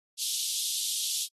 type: high-pass noise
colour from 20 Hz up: pink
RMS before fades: -31 dBFS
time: 0.17-1.28 s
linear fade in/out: 50 ms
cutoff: 3200 Hz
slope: 48 dB/octave
effects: AAC 32 kbps